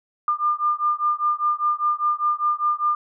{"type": "beating tone pair", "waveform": "sine", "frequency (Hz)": [1200, 1205], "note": ["D6", "D6"], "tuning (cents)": [37, 44], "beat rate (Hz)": 5, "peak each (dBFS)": -22, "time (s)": [0.28, 2.95], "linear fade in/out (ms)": 2, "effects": []}